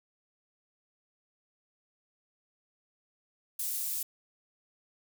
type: high-pass noise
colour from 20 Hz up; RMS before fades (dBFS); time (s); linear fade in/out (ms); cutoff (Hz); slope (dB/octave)
pink; -34; 3.59-4.03; 5; 11000; 12
effects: none